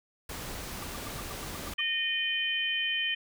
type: noise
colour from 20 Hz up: pink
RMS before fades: -39 dBFS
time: 0.29-1.74 s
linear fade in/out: 5 ms
type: tone bursts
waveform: triangle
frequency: 1174.7 Hz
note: D6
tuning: in tune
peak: -38 dBFS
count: 9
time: 0.82-1.809 s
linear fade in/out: 5 ms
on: 21 ms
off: 100 ms
type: harmonic tone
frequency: 614 Hz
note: D#5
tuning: 23 cents flat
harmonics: 3 / 4 / 5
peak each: -33 / -33 / -30 dBFS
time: 1.78-3.15 s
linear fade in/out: 10 ms
effects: none